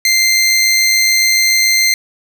20% pulse tone with amplitude modulation, 2087 Hz, C7, 5 cents flat, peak -3 dBFS, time 0.05-1.94 s, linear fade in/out 2 ms, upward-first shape sine, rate 107 Hz, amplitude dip 30%, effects none

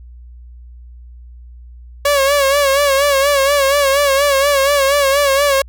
sawtooth tone with vibrato, 559 Hz, C#5, 14 cents sharp, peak -7 dBFS, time 2.05-5.62 s, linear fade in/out 5 ms, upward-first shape sine, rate 4.2 Hz, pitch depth 67 cents each way, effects added 60 Hz sine -34 dBFS peak until 5.68 s

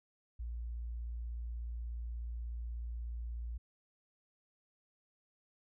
sine tone, 58.27 Hz, A#1, in tune, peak -38 dBFS, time 0.39-3.58 s, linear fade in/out 10 ms, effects none

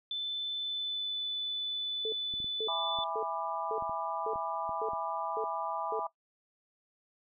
sine tone with pitch glide, 3520 to 3492 Hz, A7 to A7, 0 to -14 cents, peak -32 dBFS, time 0.11-3.04 s, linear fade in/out 2 ms, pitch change -14 cents, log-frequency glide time 0.56-1.24 s
sine tone bursts, 440 Hz, A4, in tune, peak -32 dBFS, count 8, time 2.05-5.994 s, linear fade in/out 2 ms, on 73 ms, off 480 ms
clicks, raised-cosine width 3 ms, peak -36 dBFS, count 9, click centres 2.339 / 2.402 / 2.444 / 2.988 / 3.824 / 3.895 / 4.358 / 4.693 / 4.934 s
sine chord, E dominant seventh, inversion none, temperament just, 659.3 / 824.1 / 988.9 / 1186.7 Hz, E5 / G#5 / B5 / D6, 0 / -14 / +2 / +18 cents, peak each -38 dBFS, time 2.68-6.07 s, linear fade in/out 5 ms
effects noise-tail reverb RT60 0.1 s tail -18 dB re dry

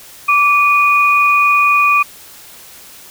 sine tone pair together, 1162 / 2462 Hz, D6 / D#7, -19 / -19 cents, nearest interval octave + minor second, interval 1300 cents, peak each -11 dBFS, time 0.28-2.03 s, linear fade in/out 10 ms, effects white hiss -38 dBFS RMS until 3.1 s

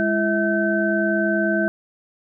sine tone cluster, 206.9 / 336.1 / 648 / 1537 Hz, G#3 / E4 / E5 / G6, -6 / +34 / -30 / -35 cents, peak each -23 dBFS, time 0-1.68 s, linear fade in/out 0 ms, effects none

